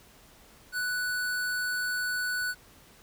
square tone, 1483 Hz, F#6, 4 cents sharp, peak -29 dBFS, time 0.72-2.55 s, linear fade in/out 50 ms, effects pink hiss -56 dBFS RMS until 3.02 s

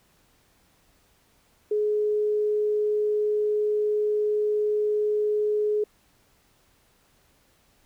sine tone, 421.4 Hz, G#4, 25 cents sharp, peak -21 dBFS, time 1.71-5.84 s, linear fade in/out 5 ms, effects pink hiss -63 dBFS RMS until 7.85 s

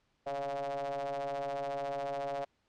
square ring-modulated tone, 69 Hz, C#2, 7 cents flat, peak -32 dBFS, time 0.26-2.45 s, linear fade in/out 10 ms, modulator 628 Hz, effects pink hiss -75 dBFS RMS until 2.68 s + low-pass 5000 Hz 12 dB/octave

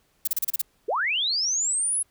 violet noise bursts, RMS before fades -24 dBFS, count 7, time 0.25-0.617 s, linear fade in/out 5 ms, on 25 ms, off 32 ms
sine linear sweep, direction up, 350 to 10730 Hz, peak -22 dBFS, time 0.88-2.03 s, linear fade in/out 10 ms
effects pink hiss -66 dBFS RMS until 2.1 s

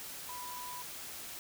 sine tone in noise, 987.8 Hz, B5, in tune, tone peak -43 dBFS, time 0.29-0.82 s, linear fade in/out 0 ms, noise white, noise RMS -45 dBFS, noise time 0-1.39 s, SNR -1 dB, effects none

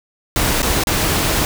pink noise with dropouts, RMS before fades -17 dBFS, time 0.36-1.45 s, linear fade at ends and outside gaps 1 ms, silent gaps 0.62-0.628 / 0.837-0.871 s, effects none

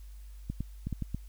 clicks, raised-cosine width 5 ms, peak -21 dBFS, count 6, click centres 0.5 / 0.606 / 0.87 / 0.927 / 1.023 / 1.146 s, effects added 50 Hz sine -44 dBFS peak until 1.28 s + white hiss -64 dBFS RMS until 1.28 s

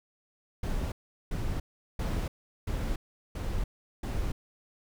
brown noise bursts, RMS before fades -31 dBFS, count 6, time 0.63-4.32 s, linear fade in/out 5 ms, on 290 ms, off 390 ms, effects none

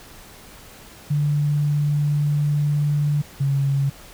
sine tone pair in turn, 146.83 / 138.59 Hz, D3 / C#3, 0 / 0 cents, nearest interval minor second, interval 100 cents, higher first, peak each -17 dBFS, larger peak neither, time 1.1-3.22 / 3.4-3.9 s, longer first, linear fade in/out 10 ms, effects pink hiss -44 dBFS RMS until 4.13 s

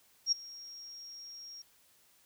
sine tone with ADSR envelope, 5588 Hz, F8, in tune, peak -23 dBFS, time 0.26-1.62 s, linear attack 60 ms, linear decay 11 ms, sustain -22 dB, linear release 4 ms, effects white hiss -66 dBFS RMS until 2.25 s

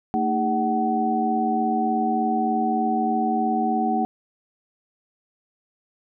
sine tone cluster, 225.5 / 308.8 / 405 / 752 Hz, A3 / D#4 / G#4 / F#5, +43 / -13 / -43 / +28 cents, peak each -24 / -28 / -31 / -22 dBFS, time 0.14-4.05 s, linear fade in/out 0 ms, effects none

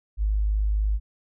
sine tone, 51.91 Hz, G#1, in tune, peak -20 dBFS, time 0.17-1 s, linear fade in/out 50 ms, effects none

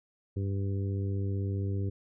harmonic tone, 98.3 Hz, G2, 5 cents sharp, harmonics 1 / 2 / 3 / 4 / 5, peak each -29 / -40 / -41 / -41 / -48 dBFS, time 0.36-1.9 s, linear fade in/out 10 ms, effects none

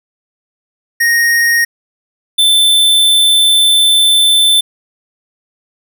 square tone pair in turn, 1864.7 / 3534 Hz, A#6 / A7, 0 / +7 cents, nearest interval major seventh, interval 1107 cents, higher second, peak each -9 / -7 dBFS, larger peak second, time 1-1.65 / 2.38-4.61 s, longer second, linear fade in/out 10 ms, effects none

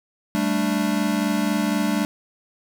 square chord, G suspended second, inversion none, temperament equal, 196 / 220 / 293.7 Hz, G3 / A3 / D4, 0 / 0 / 0 cents, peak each -25 dBFS, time 0.35-2.05 s, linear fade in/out 0 ms, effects none

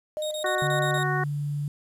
sine tone with tremolo, 612 Hz, D#5, 29 cents flat, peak -27 dBFS, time 0.17-0.98 s, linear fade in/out 0 ms, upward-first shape square, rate 3.7 Hz, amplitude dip 30%
sawtooth tone bursts, 3732 Hz, A#7, 1 cent sharp, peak -30 dBFS, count 7, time 0.22-1.032 s, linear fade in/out 2 ms, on 92 ms, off 28 ms
harmonic tone, 370 Hz, F#4, in tune, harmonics 1 / 2 / 3 / 4 / 5, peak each -31 / -31 / -31 / -31 / -31 dBFS, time 0.44-1.24 s, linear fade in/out 5 ms
sine tone, 145.3 Hz, D3, 18 cents flat, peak -26 dBFS, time 0.62-1.68 s, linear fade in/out 2 ms
effects resampled to 32000 Hz + 9-bit

